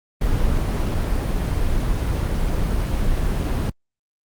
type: noise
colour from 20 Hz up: brown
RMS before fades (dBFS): -20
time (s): 0.21-3.7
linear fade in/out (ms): 5
effects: Opus 24 kbps